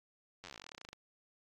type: slowing click train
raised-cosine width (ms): 0.2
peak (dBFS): -30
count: 23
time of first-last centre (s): 0.44-0.93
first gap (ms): 10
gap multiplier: 1.07
effects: AAC 32 kbps